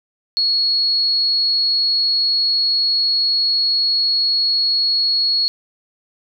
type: tone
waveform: sine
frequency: 4338 Hz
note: C#8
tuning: 38 cents flat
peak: -14 dBFS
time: 0.37-5.48 s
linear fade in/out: 0 ms
effects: none